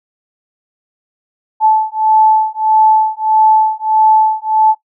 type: beating tone pair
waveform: sine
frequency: 870 / 871.6 Hz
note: A5 / A5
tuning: -20 / -17 cents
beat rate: 1.6 Hz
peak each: -11 dBFS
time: 1.6-4.75 s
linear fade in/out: 50 ms
effects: noise-tail reverb RT60 0.1 s tail -17 dB re dry